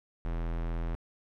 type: tone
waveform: square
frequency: 41.78 Hz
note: E1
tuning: 24 cents sharp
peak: -31 dBFS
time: 0.25-0.95 s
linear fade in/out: 0 ms
effects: low-pass 2000 Hz 12 dB/octave + 10-bit